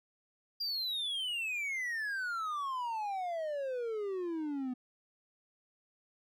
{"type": "exponential sweep", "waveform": "triangle", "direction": "down", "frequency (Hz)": [4832, 246.9], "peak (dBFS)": -32, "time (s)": [0.6, 4.74], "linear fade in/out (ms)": 10, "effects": []}